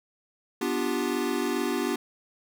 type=chord; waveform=square; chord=G dominant seventh; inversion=first; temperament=equal; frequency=246.9 / 293.7 / 349.2 / 392 Hz; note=B3 / D4 / F4 / G4; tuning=0 / 0 / 0 / 0 cents; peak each=-32 dBFS; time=0.61-1.96 s; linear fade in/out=5 ms; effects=none